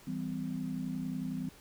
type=chord; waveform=sine; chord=C major; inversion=first; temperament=equal with one note detuned; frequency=164.81 / 196 / 255.2 Hz; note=E3 / G3 / C4; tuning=0 / 0 / -43 cents; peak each=-39 / -39 / -37 dBFS; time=0.07-1.49 s; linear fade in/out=5 ms; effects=pink hiss -57 dBFS RMS until 1.6 s

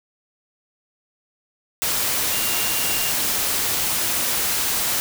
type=tone in noise; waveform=sine; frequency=2794 Hz; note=F7; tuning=in tune; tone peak=-31 dBFS; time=2.32-3.11 s; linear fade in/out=0 ms; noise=white; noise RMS=-22 dBFS; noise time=1.82-5 s; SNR=-12 dB; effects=none

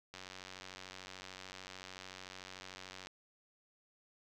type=click train; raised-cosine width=0.2 ms; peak=-30 dBFS; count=275; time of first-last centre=0.14-3.07 s; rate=93.5 Hz; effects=none

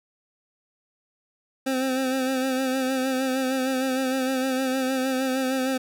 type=tone with vibrato; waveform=25% pulse; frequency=261.6 Hz; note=C4; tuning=in tune; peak=-19 dBFS; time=1.66-5.78 s; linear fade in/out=10 ms; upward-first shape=sine; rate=6.5 Hz; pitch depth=38 cents each way; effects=none

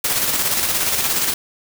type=noise with tremolo; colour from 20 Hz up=white; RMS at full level=-18 dBFS; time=0.04-1.34 s; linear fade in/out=5 ms; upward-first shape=square; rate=17 Hz; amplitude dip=35%; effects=none

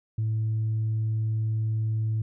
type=tone; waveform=sine; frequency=110 Hz; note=A2; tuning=in tune; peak=-22 dBFS; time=0.18-2.22 s; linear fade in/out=5 ms; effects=tanh soft clip ceiling -21 dBFS

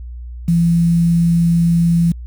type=tone with quantisation; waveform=sine; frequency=169.3 Hz; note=E3; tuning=46 cents sharp; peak=-10 dBFS; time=0.48-2.12 s; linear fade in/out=5 ms; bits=6; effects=added 60 Hz sine -27 dBFS peak until 2.26 s

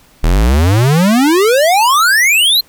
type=exponential sweep; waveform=square; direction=up; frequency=37.84 to 4248 Hz; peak=-8 dBFS; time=0.23-2.61 s; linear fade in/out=10 ms; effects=pink hiss -47 dBFS RMS until 2.68 s

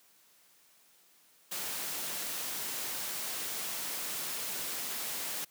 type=noise; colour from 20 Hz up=white; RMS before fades=-37 dBFS; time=1.51-5.45 s; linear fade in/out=10 ms; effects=white hiss -64 dBFS RMS until 5.5 s + high-pass 150 Hz 12 dB/octave

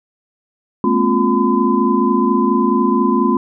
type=tone cluster; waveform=sine; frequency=213.1 / 237.5 / 267.3 / 353.2 / 1014 Hz; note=G#3 / A#3 / C4 / F4 / B5; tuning=+45 / +33 / +37 / +20 / +45 cents; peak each=-18 dBFS; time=0.84-3.37 s; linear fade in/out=2 ms; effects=none

